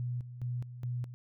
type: tone with tremolo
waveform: sine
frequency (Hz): 122.6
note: B2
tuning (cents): -12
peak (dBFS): -32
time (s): 0-1.14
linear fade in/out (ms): 0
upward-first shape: square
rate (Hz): 2.4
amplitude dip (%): 70
effects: none